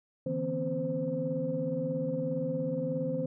sine tone cluster, 146.8 / 163.8 / 243.2 / 265 / 519 Hz, D3 / E3 / B3 / C4 / C5, 0 / -11 / -26 / +22 / -14 cents, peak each -39 / -35 / -38 / -36 / -32 dBFS, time 0.26-3.26 s, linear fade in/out 5 ms, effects tanh soft clip ceiling -19 dBFS

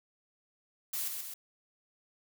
blue noise with echo, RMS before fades -35 dBFS, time 0.93-1.08 s, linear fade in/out 5 ms, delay 130 ms, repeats 2, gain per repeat -4 dB, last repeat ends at 1.34 s, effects none

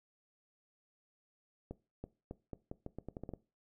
accelerating click train, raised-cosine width 2 ms, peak -29 dBFS, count 12, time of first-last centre 1.71-3.337 s, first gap 330 ms, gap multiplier 0.82, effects noise-tail reverb RT60 0.3 s tail -19 dB re dry

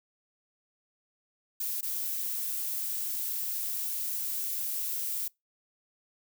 violet noise with dropouts, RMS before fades -33 dBFS, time 1.6-5.28 s, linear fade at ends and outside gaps 5 ms, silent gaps 1.81-1.828 s, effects noise-tail reverb RT60 0.2 s tail -25 dB re dry

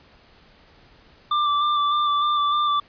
square tone with vibrato, 1178 Hz, D6, 5 cents sharp, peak -19 dBFS, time 1.31-2.8 s, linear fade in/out 5 ms, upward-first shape square, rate 3.3 Hz, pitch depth 16 cents each way, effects pink hiss -53 dBFS RMS until 2.88 s + resampled to 11025 Hz

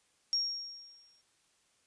sine tone with exponential decay, 5570 Hz, F8, 5 cents flat, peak -26 dBFS, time 0.33-1.21 s, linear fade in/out 0 ms, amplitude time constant 190 ms, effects white hiss -71 dBFS RMS until 1.86 s + resampled to 22050 Hz

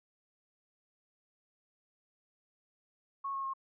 sine tone with pitch steps, 1100 / 1088 / 1076.1 Hz, C#6 / C#6 / C6, -14 / -33 / +48 cents, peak -34 dBFS, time 3.24-3.537 s, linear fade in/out 10 ms, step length 99 ms, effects none

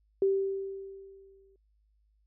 sine tone with exponential decay, 389.6 Hz, G4, 11 cents flat, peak -21 dBFS, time 0.22-1.56 s, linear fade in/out 2 ms, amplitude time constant 290 ms, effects added 52 Hz sine -66 dBFS peak until 2.26 s

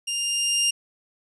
20% pulse tone with level ramp, 2804 Hz, F7, 6 cents sharp, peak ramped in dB -21 to -14 dBFS, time 0.07-0.71 s, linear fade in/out 10 ms, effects resampled to 32000 Hz

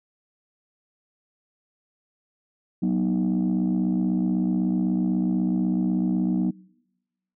sine tone cluster, 186.1 / 242.3 / 310.1 Hz, F#3 / B3 / D#4, +10 / -33 / -6 cents, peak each -21 / -24 / -26 dBFS, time 2.82-6.51 s, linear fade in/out 10 ms, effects noise-tail reverb RT60 1.0 s tail -26 dB re dry + tanh soft clip ceiling -16 dBFS

